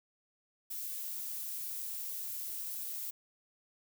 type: noise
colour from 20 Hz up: violet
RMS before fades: -40 dBFS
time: 0.7-3.11 s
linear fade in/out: 10 ms
effects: none